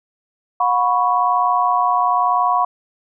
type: chord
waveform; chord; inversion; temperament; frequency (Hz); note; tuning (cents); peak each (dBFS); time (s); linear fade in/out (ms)
sine; F# suspended fourth; none; equal with one note detuned; 722.3 / 987.8 / 1108.7; F#5 / B5 / C#6; -42 / 0 / 0; -18; 0.6-2.65; 5
effects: none